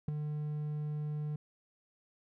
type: tone with ADSR envelope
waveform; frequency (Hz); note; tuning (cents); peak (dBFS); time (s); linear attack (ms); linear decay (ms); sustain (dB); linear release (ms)
triangle; 150; D3; +37; -25; 0.08-1.36; 5; 9; -7; 4
effects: none